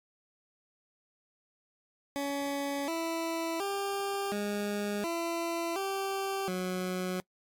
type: tone with pitch steps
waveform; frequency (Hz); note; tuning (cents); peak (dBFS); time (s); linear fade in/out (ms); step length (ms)
20% pulse; 281.4 / 330 / 397 / 205.4 / 336.7 / 389.8 / 183.5; C#4 / E4 / G4 / G#3 / E4 / G4 / F#3; +26 / +2 / +22 / -19 / +37 / -10 / -14; -26; 2.16-7.2; 0; 720
effects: noise-tail reverb RT60 0.1 s tail -23 dB re dry + MP3 96 kbps